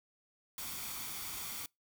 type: noise with comb filter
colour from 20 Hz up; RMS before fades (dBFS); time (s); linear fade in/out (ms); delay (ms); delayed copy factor
white; -42; 0.58-1.66; 2; 0.88; +0.5
effects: noise-tail reverb RT60 0.2 s tail -26 dB re dry